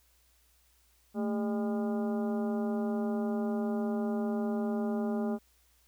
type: harmonic tone with a mistuned harmonic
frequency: 202.8 Hz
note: G#3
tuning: 41 cents flat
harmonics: 1 / 2 / 3 / 4 / 5 / 6 / 7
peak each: -30 / -36 / -40 / -43 / -52 / -50 / -53 dBFS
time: 1.14-5.39 s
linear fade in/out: 50 ms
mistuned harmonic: 1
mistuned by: +150 cents
effects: added 60 Hz sine -68 dBFS peak until 5.87 s + white hiss -68 dBFS RMS until 5.87 s